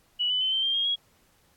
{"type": "tone with pitch steps", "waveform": "sine", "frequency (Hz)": [2942, 3000, 3060, 3121, 3182, 3246, 3310], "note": ["F#7", "F#7", "G7", "G7", "G7", "G#7", "G#7"], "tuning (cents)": [-11, 23, -42, -8, 25, -40, -6], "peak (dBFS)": -23, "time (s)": [0.19, 0.96], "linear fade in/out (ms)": 20, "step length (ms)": 110, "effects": ["pink hiss -64 dBFS RMS until 1.56 s", "AAC 64 kbps"]}